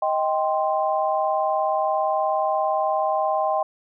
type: chord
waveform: sine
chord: C minor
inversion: first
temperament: just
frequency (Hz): 627.9 / 784.9 / 1046.5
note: Eb5 / G5 / C6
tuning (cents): +16 / +2 / 0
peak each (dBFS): -23 / -23 / -26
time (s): 0.02-3.63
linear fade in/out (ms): 5
effects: none